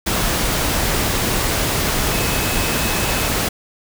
sine tone in noise, 2575 Hz, E7, 41 cents flat, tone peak -29 dBFS, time 2.11-3.28 s, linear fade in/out 10 ms, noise pink, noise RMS -19 dBFS, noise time 0.06-3.49 s, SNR -13 dB, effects none

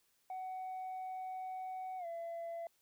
sine tone with pitch glide, 748 to 674.1 Hz, F#5 to E5, +19 to +39 cents, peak -38 dBFS, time 0.3-2.67 s, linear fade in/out 2 ms, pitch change -180 cents, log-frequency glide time 1.98-2.06 s, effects tanh soft clip ceiling -39 dBFS + white hiss -75 dBFS RMS until 2.81 s

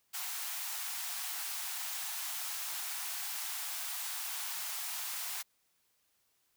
white high-pass noise, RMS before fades -39 dBFS, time 0.13-5.43 s, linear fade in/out 20 ms, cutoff 680 Hz, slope 96 dB/octave, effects white hiss -75 dBFS RMS until 6.56 s

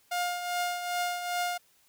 sawtooth tone with tremolo, 709 Hz, F5, 26 cents sharp, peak -23 dBFS, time 0.11-1.58 s, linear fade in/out 10 ms, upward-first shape triangle, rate 2.5 Hz, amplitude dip 60%, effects white hiss -65 dBFS RMS until 1.88 s

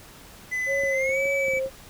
triangle tone with pitch glide, 2010 to 2296 Hz, B6 to D7, +30 to -40 cents, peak -23 dBFS, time 0.51-1.6 s, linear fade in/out 20 ms, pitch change +230 cents, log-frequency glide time 0.91-1.19 s
sine tone with vibrato, 540 Hz, C#5, 45 cents flat, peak -24 dBFS, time 0.66-1.7 s, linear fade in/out 50 ms, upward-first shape sine, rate 1.9 Hz, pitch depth 41 cents each way
clicks, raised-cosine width 2 ms, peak -28 dBFS, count 7, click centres 0.836 / 1.093 / 1.256 / 1.483 / 1.536 / 1.572 / 1.661 s
effects pink hiss -47 dBFS RMS until 1.89 s

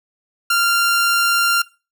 sawtooth tone, 1388 Hz, F6, 11 cents flat, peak -10 dBFS, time 0.5-1.62 s, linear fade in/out 5 ms, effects noise-tail reverb RT60 0.3 s tail -21 dB re dry

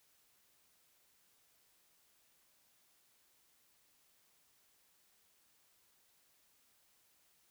silence, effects white hiss -72 dBFS RMS until 7.5 s

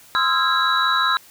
sine tone cluster, 1038 / 1280 / 1365 / 1640 / 3911 Hz, C6 / D#6 / F6 / G#6 / B7, -14 / +49 / -40 / -22 / -18 cents, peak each -22 dBFS, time 0.15-1.17 s, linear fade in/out 0 ms, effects tanh soft clip ceiling -6 dBFS + white hiss -48 dBFS RMS until 1.3 s

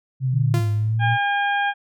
sine linear two-way sweep, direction down then up, 134 to 103.83 to 118.2 Hz, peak -18 dBFS, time 0.2-1.18 s, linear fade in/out 50 ms, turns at 0.7 s
sine tone, 146.83 Hz, D3, in tune, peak -20 dBFS, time 0.33-0.6 s, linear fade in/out 10 ms
sawtooth tone with exponential decay, 345.5 Hz, F4, 19 cents flat, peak -19 dBFS, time 0.54-0.97 s, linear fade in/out 0 ms, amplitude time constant 93 ms
harmonic tone, 809 Hz, G#5, 46 cents flat, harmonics 1 / 2 / 3 / 4, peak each -21 / -22 / -32 / -33 dBFS, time 0.99-1.74 s, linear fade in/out 50 ms
effects none

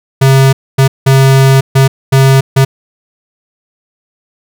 square tone bursts at uneven times, 134.4 Hz, C3, 47 cents sharp, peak -4 dBFS, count 6, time 0.21-0.53 / 0.78-0.88 / 1.06-1.61 / 1.75-1.88 / 2.12-2.41 / 2.56-2.65 s, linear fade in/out 10 ms, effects none

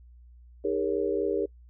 sine chord, Eb dominant seventh, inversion none, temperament equal with one note detuned, 311.1 / 402.3 / 466.2 / 554.4 Hz, Eb4 / G4 / Bb4 / Db5, 0 / +45 / 0 / 0 cents, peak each -33 / -28 / -29 / -34 dBFS, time 0.64-1.46 s, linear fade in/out 10 ms, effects noise-tail reverb RT60 0.1 s tail -25 dB re dry + added 60 Hz sine -49 dBFS peak until 1.69 s

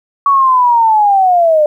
sine linear sweep, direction down, 1130 to 590 Hz, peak -6 dBFS, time 0.26-1.66 s, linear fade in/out 2 ms, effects 8-bit

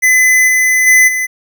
square tone with level steps, 2020 Hz, B6, 39 cents sharp, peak -7 / -9 / -5 / -14 dBFS, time 0.02-1.27 s, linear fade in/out 20 ms, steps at 0.47 / 0.86 / 1.07 s, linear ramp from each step 20 ms, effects none

